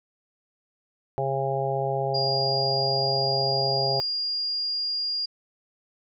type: harmonic tone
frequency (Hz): 135.8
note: C#3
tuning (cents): -35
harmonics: 1 / 3 / 4 / 5 / 6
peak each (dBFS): -30 / -30 / -30 / -30 / -30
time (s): 1.18-4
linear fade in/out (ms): 0
type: tone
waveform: sine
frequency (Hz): 4824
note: D8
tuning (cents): +46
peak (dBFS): -25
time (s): 2.14-5.26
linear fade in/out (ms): 10
effects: none